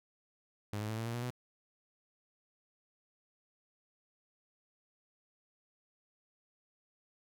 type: tone with pitch steps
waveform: sawtooth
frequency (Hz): 103.83 / 106.93 / 110.13 / 113.42 / 116.81 / 120.31 / 123.9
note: G#2 / A2 / A2 / A#2 / A#2 / B2 / B2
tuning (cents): 0 / -49 / +2 / -47 / +4 / -45 / +6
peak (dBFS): -32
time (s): 0.73-1.304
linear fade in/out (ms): 0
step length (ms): 82
effects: none